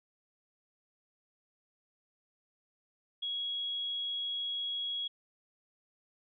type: tone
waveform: sine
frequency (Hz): 3322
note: G#7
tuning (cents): 0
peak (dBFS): -33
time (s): 3.22-5.08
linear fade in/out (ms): 10
effects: none